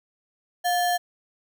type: tone with sample-and-hold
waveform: sine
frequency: 710 Hz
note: F5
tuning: 28 cents sharp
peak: -20 dBFS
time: 0.64-0.98 s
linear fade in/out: 20 ms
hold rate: 2450 Hz
effects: none